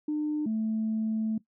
sine tone pair in turn, 301.5 / 219.7 Hz, D4 / A3, +46 / -2 cents, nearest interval perfect fourth, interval 548 cents, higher first, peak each -25 dBFS, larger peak neither, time 0.08-0.46 / 0.46-1.38 s, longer second, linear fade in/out 5 ms, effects noise-tail reverb RT60 0.1 s tail -17 dB re dry + tanh soft clip ceiling -22 dBFS

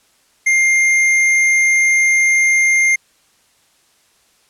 triangle tone with tanh clipping, 2111 Hz, C7, 15 cents sharp, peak -12 dBFS, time 0.46-2.96 s, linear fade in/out 10 ms, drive 16 dB, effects white hiss -56 dBFS RMS until 4.49 s + low-pass 10000 Hz 12 dB/octave

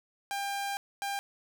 sawtooth tone bursts at uneven times, 798 Hz, G5, 31 cents sharp, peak -28 dBFS, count 2, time 0.31-0.77 / 1.02-1.19 s, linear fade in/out 0 ms, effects none

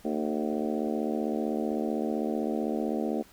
harmonic tone with a mistuned harmonic, 75.7 Hz, D#2, 47 cents flat, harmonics 3 / 4 / 5 / 6 / 7 / 8 / 9 / 10, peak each -31 / -33 / -35 / -37 / -38 / -39 / -40 / -41 dBFS, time 0.04-3.23 s, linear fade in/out 20 ms, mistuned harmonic 6, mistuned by -35 cents, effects pink hiss -56 dBFS RMS until 3.32 s

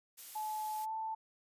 blue noise, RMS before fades -48 dBFS, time 0.17-0.86 s, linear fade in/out 20 ms
sine tone with pitch glide, 860 to 883.2 Hz, A5 to A5, -40 to +6 cents, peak -36 dBFS, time 0.35-1.15 s, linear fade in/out 10 ms, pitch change +46 cents, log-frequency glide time 0.79-0.91 s
effects resampled to 32000 Hz

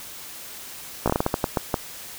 slowing click train, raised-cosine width 1 ms, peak -6 dBFS, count 11, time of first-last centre 1.06-1.742 s, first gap 16 ms, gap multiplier 1.3, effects white hiss -39 dBFS RMS until 2.18 s

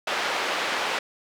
pink band-pass noise, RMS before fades -27 dBFS, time 0.07-0.99 s, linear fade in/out 5 ms, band 640 to 3600 Hz, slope 12 dB/octave, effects none

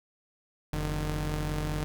sawtooth tone pair together, 45.07 / 151.6 Hz, F#1 / D#3, -45 / -45 cents, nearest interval octave + major sixth, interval 2100 cents, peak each -28 dBFS, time 0.73-1.84 s, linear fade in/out 0 ms, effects none

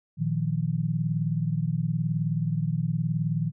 sine chord, Bb suspended fourth, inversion none, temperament equal, 116.54 / 155.56 / 174.61 Hz, Bb2 / Eb3 / F3, 0 / 0 / 0 cents, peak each -30 / -26 / -30 dBFS, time 0.17-3.52 s, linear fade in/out 50 ms, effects none

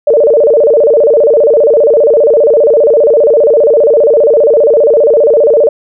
sine tone with vibrato, 516 Hz, C5, 24 cents flat, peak -3 dBFS, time 0.07-5.69 s, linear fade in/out 5 ms, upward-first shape square, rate 15 Hz, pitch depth 220 cents each way, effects none

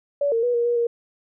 sine tone with pitch steps, 571 / 458.4 / 486.6 / 472.8 / 478.1 / 470.3 Hz, D5 / A#4 / B4 / A#4 / A#4 / A#4, -49 / -29 / -26 / +24 / +44 / +15 cents, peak -18 dBFS, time 0.21-0.87 s, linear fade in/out 5 ms, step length 110 ms, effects none

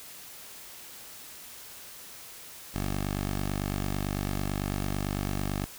10% pulse tone, 48.99 Hz, G1, in tune, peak -21 dBFS, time 2.74-5.66 s, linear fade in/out 10 ms, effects white hiss -46 dBFS RMS until 5.78 s

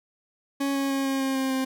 40% pulse tone with pitch steps, 277.2 / 274.8 / 272.4 / 270.1 / 267.8 / 265.4 / 263.2 Hz, C#4 / C#4 / C#4 / C#4 / C4 / C4 / C4, 0 / -15 / -30 / -45 / +40 / +25 / +10 cents, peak -23 dBFS, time 0.6-1.65 s, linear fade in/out 10 ms, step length 150 ms, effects none

